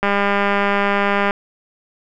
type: click train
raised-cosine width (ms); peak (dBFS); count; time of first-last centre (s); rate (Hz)
0.5; -3; 258; 0.03-1.309; 201
effects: none